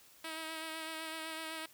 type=tone with vibrato; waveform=5% pulse; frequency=320 Hz; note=D#4; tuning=49 cents sharp; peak=-29 dBFS; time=0.24-1.66 s; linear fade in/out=5 ms; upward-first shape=sine; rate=7.9 Hz; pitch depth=24 cents each way; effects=white hiss -61 dBFS RMS until 1.73 s